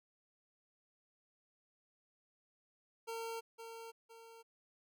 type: tone with echo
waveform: 25% pulse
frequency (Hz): 456.2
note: A#4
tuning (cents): -37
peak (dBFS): -37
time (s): 3.07-3.41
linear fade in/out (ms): 20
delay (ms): 510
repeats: 2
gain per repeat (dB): -7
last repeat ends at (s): 4.43
effects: none